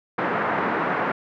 white band-pass noise, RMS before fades -24 dBFS, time 0.18-1.12 s, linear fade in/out 5 ms, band 140 to 1600 Hz, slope 24 dB/octave, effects none

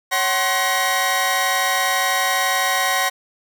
sawtooth tone cluster, 556 / 752 / 1060 / 1899 Hz, C#5 / F#5 / C6 / A#6, +5 / +28 / +22 / +32 cents, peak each -25 / -18 / -19 / -18 dBFS, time 0.11-3.1 s, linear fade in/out 20 ms, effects none

